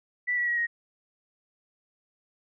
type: tone with pitch steps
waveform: sine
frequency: 1969 / 1938.5 / 1908.5 / 1879 Hz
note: B6 / B6 / A#6 / A#6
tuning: -6 / -33 / +40 / +13 cents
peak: -24 dBFS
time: 0.27-0.67 s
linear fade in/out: 20 ms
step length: 100 ms
effects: none